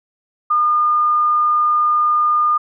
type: tone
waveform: sine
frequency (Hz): 1214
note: D#6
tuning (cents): -43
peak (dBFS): -12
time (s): 0.5-2.58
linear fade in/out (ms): 10
effects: none